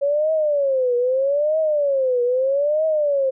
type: tone with vibrato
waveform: sine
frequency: 554.4 Hz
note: C#5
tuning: in tune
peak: -16 dBFS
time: 0.01-3.31 s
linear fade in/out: 20 ms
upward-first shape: triangle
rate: 0.79 Hz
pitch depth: 250 cents each way
effects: none